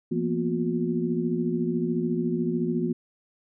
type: tone cluster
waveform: sine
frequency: 169.5 / 230.9 / 244.8 / 359.5 Hz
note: E3 / A#3 / B3 / F#4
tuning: +49 / -16 / -15 / -50 cents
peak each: -29 dBFS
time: 0.11-2.93 s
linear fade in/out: 10 ms
effects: none